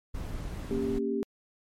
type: noise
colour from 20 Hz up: brown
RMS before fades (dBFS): -36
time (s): 0.14-0.99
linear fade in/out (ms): 10
type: chord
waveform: sine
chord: G diminished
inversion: first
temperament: equal with one note detuned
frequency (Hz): 233.1 / 277.2 / 396.3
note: Bb3 / Db4 / G4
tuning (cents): 0 / 0 / +19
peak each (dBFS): -32 / -33 / -30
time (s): 0.71-1.23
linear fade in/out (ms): 0
effects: MP3 64 kbps